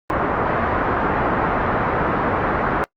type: low-pass noise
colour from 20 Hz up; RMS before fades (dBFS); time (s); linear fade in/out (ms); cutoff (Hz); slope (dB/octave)
white; -20; 0.1-2.84; 0; 1400; 24
effects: noise-tail reverb RT60 0.1 s tail -23 dB re dry + Opus 24 kbps